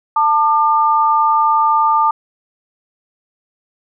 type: tone pair together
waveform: sine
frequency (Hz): 890 / 1200.6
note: A5 / D6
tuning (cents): +20 / +38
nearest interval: perfect fourth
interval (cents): 518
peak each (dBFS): -13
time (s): 0.16-2.11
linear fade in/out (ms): 5
effects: none